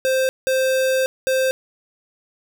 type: tone bursts at uneven times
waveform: square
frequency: 523.3 Hz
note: C5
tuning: in tune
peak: -17 dBFS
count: 3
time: 0.05-0.29 / 0.47-1.06 / 1.27-1.51 s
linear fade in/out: 0 ms
effects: 8-bit